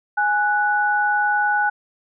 sine tone pair together, 830.6 / 1480 Hz, G#5 / F#6, 0 / 0 cents, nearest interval minor seventh, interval 1000 cents, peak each -19 dBFS, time 0.17-1.7 s, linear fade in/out 10 ms, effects none

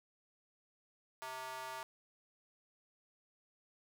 square tone with high-pass filter, 130 Hz, C3, 11 cents flat, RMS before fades -45 dBFS, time 1.22-1.83 s, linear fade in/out 0 ms, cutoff 900 Hz, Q 2.2, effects none

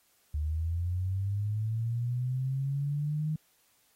sine linear sweep, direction up, 73.42 to 156.4 Hz, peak -28 dBFS, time 0.34-3.36 s, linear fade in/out 5 ms, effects white hiss -68 dBFS RMS until 3.95 s + AAC 48 kbps

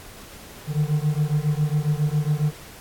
triangle beating tone pair, 146.83 / 154.13 Hz, D3 / D#3, 0 / -16 cents, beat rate 7.3 Hz, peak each -20 / -21 dBFS, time 0.67-2.53 s, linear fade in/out 50 ms, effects pink hiss -43 dBFS RMS until 2.8 s + AAC 64 kbps

